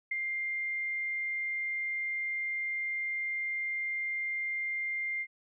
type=tone with ADSR envelope; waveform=sine; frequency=2100 Hz; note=C7; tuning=6 cents sharp; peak=-28 dBFS; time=0.11-5.27 s; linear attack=7 ms; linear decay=19 ms; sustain=-3 dB; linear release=59 ms; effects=none